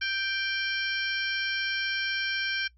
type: harmonic tone with a mistuned harmonic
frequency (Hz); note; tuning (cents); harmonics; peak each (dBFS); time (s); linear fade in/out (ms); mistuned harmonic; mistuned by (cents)
784; G5; 0; 2 / 3 / 4 / 5 / 6 / 7; -30 / -34 / -35 / -41 / -42 / -38; 0.01-2.68; 10; 5; +110
effects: noise-tail reverb RT60 0.1 s tail -21 dB re dry + added 60 Hz sine -57 dBFS peak until 2.77 s